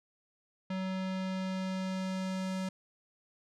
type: tone with low-pass filter sweep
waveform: square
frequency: 188.2 Hz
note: F#3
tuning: 30 cents sharp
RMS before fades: -35 dBFS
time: 0.7-2.69 s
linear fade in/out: 5 ms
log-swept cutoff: 3600 to 8000 Hz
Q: 0.94
effects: none